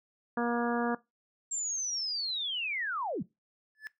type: harmonic tone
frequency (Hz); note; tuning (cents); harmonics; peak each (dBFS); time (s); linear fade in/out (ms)
237.7; A#3; +34; 1 / 2 / 3 / 4 / 5 / 6 / 7; -31 / -34 / -36 / -37 / -38 / -39 / -39; 0.37-0.95; 5
type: linear sweep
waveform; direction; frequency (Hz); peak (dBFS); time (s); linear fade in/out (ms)
sine; down; 7480 to 118.1; -31; 1.51-3.23; 10
type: tone with exponential growth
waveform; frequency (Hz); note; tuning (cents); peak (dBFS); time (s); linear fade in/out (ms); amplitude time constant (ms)
triangle; 1732; A6; -28; -32; 3.75-3.87; 0; 24
effects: noise-tail reverb RT60 0.2 s tail -20 dB re dry